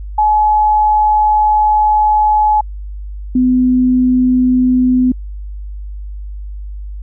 sine tone pair in turn, 850 / 252.7 Hz, G#5 / B3, +40 / +40 cents, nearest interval octave + major sixth, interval 2100 cents, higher first, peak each -8 dBFS, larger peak neither, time 0.18-2.61 / 3.35-5.12 s, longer first, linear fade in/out 5 ms, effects added 50 Hz sine -23 dBFS peak until 7.02 s

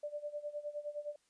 sine tone with tremolo, 590 Hz, D5, 8 cents sharp, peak -36 dBFS, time 0.03-1.16 s, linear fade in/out 5 ms, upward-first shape sine, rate 9.7 Hz, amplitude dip 85%, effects white hiss -75 dBFS RMS until 1.29 s + resampled to 22050 Hz

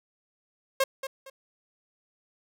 sawtooth tone with echo, 537 Hz, C5, 45 cents sharp, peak -17 dBFS, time 0.8-0.84 s, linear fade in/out 5 ms, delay 230 ms, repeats 2, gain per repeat -11 dB, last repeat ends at 1.3 s, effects none

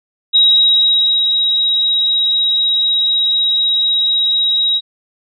sine tone with ADSR envelope, 3821 Hz, A#7, 42 cents sharp, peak -6 dBFS, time 0.33-4.81 s, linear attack 25 ms, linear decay 880 ms, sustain -5 dB, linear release 46 ms, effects none

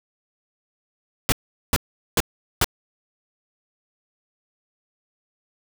pink noise bursts, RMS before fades -18 dBFS, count 4, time 1.29-2.644 s, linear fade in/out 0 ms, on 31 ms, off 410 ms, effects none

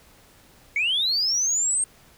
sine linear sweep, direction up, 2169 to 8570 Hz, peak -19 dBFS, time 0.76-1.84 s, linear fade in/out 2 ms, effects tanh soft clip ceiling -16 dBFS + pink hiss -54 dBFS RMS until 2.17 s

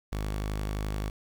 sawtooth tone, 51.6 Hz, G#1, 10 cents flat, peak -26 dBFS, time 0.12-1.1 s, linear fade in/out 5 ms, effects 9-bit

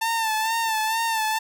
sawtooth tone with vibrato, 892 Hz, A5, 23 cents sharp, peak -18 dBFS, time 0.01-1.39 s, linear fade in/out 10 ms, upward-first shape sine, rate 2.2 Hz, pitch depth 51 cents each way, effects none

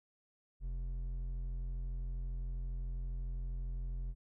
sine tone with hard clipping, 43.71 Hz, F1, 2 cents sharp, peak -38 dBFS, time 0.6-4.15 s, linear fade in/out 50 ms, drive 6 dB, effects none

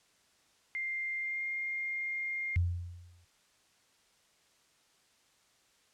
sine tone with pitch glide, 2100 to 2119 Hz, C7 to C7, +6 to +21 cents, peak -33 dBFS, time 0.75-2.56 s, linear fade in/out 0 ms, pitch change +15 cents, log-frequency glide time 1.2-1.42 s
sine tone with exponential decay, 87.31 Hz, F2, in tune, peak -23 dBFS, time 2.56-3.25 s, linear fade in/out 5 ms, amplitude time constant 150 ms
effects white hiss -68 dBFS RMS until 5.93 s + low-pass 8000 Hz 12 dB/octave

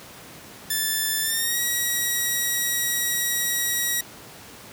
5% pulse tone with pitch glide, 1755 to 1913.8 Hz, A6 to A#6, -5 to +45 cents, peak -12 dBFS, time 0.7-4.01 s, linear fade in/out 5 ms, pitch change +150 cents, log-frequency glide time 1.21-1.6 s, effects pink hiss -43 dBFS RMS until 4.72 s + high-pass 100 Hz 12 dB/octave

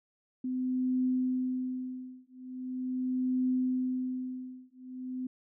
sine tone with tremolo, 255.2 Hz, C4, 43 cents flat, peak -25 dBFS, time 0.44-5.27 s, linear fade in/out 5 ms, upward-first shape triangle, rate 0.41 Hz, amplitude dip 100%, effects none

